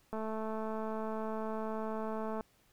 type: click train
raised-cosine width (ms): 1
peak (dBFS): -26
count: 500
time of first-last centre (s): 0.13-2.409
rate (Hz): 219
effects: pink hiss -69 dBFS RMS until 2.72 s